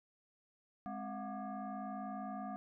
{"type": "tone with frequency modulation", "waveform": "sine", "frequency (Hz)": 261.6, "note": "C4", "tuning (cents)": 0, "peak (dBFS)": -40, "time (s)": [0.86, 2.56], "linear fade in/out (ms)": 0, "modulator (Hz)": 468, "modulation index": 1.7, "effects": []}